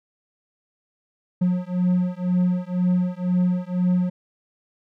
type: beating tone pair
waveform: triangle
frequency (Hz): 179.3 / 181.3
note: F3 / F#3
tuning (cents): +46 / -35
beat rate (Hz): 2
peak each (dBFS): -20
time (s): 1.41-4.1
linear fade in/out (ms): 10
effects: none